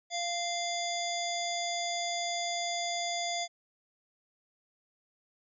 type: harmonic tone with a mistuned harmonic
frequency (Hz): 693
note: F5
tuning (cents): -14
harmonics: 1 / 3 / 5 / 7 / 9 / 10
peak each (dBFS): -34 / -39 / -38 / -40 / -45 / -40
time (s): 0.1-3.48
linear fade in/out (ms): 50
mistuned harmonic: 9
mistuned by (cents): +26
effects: none